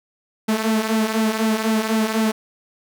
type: tone with flanger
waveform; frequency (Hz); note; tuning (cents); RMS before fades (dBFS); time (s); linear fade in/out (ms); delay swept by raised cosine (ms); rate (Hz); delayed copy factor
sawtooth; 220; A3; 0; -20; 0.48-2.32; 10; 1.7 to 4.9; 4; -0.6
effects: none